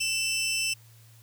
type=tone pair together; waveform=20% pulse; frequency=2663 / 3024 Hz; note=E7 / F#7; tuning=+17 / +37 cents; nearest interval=major second; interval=220 cents; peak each=-22 / -29 dBFS; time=0-0.74 s; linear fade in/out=10 ms; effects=added 113 Hz sine -52 dBFS peak until 1.22 s + white hiss -59 dBFS RMS until 1.22 s